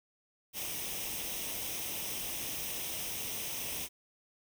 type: noise with comb filter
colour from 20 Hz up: white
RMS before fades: -38 dBFS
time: 0.53-3.89 s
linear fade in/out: 50 ms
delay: 0.34 ms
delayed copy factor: +0.6
effects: none